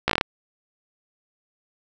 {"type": "slowing click train", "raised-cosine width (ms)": 0.3, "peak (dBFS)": -3, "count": 7, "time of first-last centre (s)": [0.08, 0.211], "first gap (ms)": 15, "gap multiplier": 1.15, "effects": []}